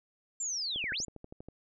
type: linear two-way sweep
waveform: sine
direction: down then up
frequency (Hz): 7459 to 1465 to 7459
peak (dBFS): -32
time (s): 0.4-1.05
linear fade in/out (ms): 5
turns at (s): 0.92
type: click train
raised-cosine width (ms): 2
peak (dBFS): -32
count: 10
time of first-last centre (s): 0.76-1.486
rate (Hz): 12.4
effects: none